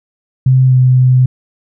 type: tone with pitch glide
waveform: sine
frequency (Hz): 130 to 127.77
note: C3 to C3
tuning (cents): -11 to -41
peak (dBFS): -5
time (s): 0.46-1.26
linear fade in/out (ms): 5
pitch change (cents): -30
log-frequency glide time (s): 0.66-0.76
effects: none